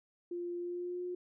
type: tone with pitch glide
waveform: sine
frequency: 349.2 to 358.2 Hz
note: F4 to F4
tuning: 0 to +44 cents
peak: -36 dBFS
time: 0.31-1.15 s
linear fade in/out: 5 ms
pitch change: +44 cents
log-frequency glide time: 0.58-1.04 s
effects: none